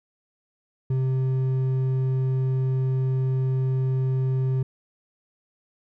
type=tone with hard clipping; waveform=sine; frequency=130.81 Hz; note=C3; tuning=in tune; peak=-22 dBFS; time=0.9-4.63 s; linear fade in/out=5 ms; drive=5 dB; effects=none